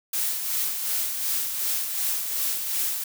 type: noise with tremolo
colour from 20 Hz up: blue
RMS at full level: -25 dBFS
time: 0.13-3.04 s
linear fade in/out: 5 ms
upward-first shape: sine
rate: 2.7 Hz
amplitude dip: 45%
effects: none